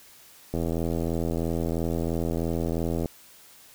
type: click train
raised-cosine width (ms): 2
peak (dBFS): -15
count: 210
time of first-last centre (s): 0.54-3.058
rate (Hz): 83
effects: white hiss -52 dBFS RMS until 3.74 s